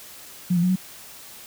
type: tone with pitch steps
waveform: sine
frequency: 179.2 / 171.8 / 181.8 / 186.4 Hz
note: F3 / F3 / F#3 / F#3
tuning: +45 / -28 / -30 / +13 cents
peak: -17 dBFS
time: 0.5-0.76 s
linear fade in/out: 10 ms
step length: 65 ms
effects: white hiss -43 dBFS RMS until 1.46 s